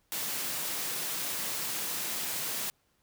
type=high-pass noise; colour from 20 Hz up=white; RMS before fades=-34 dBFS; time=0.12-2.7 s; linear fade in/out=0 ms; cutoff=110 Hz; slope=96 dB/octave; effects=pink hiss -72 dBFS RMS until 3.02 s